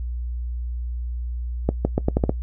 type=accelerating click train; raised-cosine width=2 ms; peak=-5 dBFS; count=7; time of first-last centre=1.69-2.294 s; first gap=160 ms; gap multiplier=0.81; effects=noise-tail reverb RT60 0.1 s tail -20 dB re dry + added 60 Hz sine -25 dBFS peak until 2.42 s